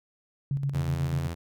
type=tone with tremolo; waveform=sine; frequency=138.8 Hz; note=C#3; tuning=3 cents sharp; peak=-24 dBFS; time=0.51-1.27 s; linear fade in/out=2 ms; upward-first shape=square; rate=8.1 Hz; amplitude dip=50%
type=tone; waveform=sawtooth; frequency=84.2 Hz; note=E2; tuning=37 cents sharp; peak=-28 dBFS; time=0.73-1.35 s; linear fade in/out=20 ms
effects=none